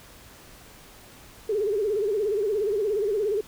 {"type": "tone with vibrato", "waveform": "sine", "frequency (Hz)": 415.3, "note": "G#4", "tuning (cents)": 0, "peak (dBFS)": -22, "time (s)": [1.49, 3.41], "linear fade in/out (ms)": 5, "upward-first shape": "sine", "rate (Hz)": 17, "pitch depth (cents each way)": 120, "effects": ["pink hiss -49 dBFS RMS until 3.47 s"]}